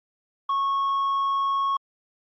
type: tone with tanh clipping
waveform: sine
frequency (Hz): 1100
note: C#6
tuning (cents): -14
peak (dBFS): -22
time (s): 0.49-1.77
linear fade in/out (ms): 5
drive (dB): 3
effects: Opus 48 kbps